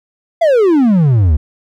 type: exponential sweep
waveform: triangle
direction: down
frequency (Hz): 698.5 to 69.5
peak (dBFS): -5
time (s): 0.41-1.37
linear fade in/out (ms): 10
effects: none